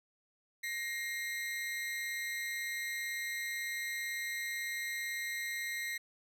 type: ring-modulated tone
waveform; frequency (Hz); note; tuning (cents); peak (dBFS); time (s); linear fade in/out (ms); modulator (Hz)
40% pulse; 2000; B6; +21; -32; 0.63-5.98; 10; 119
effects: none